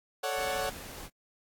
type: chord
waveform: sawtooth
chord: D major seventh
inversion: second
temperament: equal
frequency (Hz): 440 / 554.4 / 587.3 / 740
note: A4 / C#5 / D5 / F#5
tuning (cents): 0 / 0 / 0 / 0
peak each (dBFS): -34 / -30 / -36 / -30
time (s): 0.23-0.7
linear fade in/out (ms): 10
type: noise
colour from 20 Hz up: pink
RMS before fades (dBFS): -44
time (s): 0.35-1.1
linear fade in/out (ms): 50
effects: AAC 64 kbps